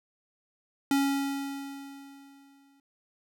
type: tone with exponential decay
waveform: square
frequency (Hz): 277.2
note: C#4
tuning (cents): 0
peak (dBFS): -22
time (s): 0.91-2.8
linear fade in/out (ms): 2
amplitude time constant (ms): 410
effects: none